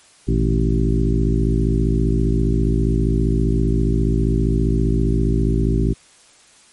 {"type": "harmonic tone with a mistuned harmonic", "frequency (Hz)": 55, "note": "A1", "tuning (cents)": 0, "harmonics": [1, 2, 3, 4, 5, 6, 7], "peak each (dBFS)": [-18, -21, -23, -24, -25, -26, -26], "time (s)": [0.27, 5.94], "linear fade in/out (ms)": 20, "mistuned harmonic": 2, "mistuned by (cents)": 140, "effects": ["white hiss -50 dBFS RMS until 6.72 s", "MP3 48 kbps"]}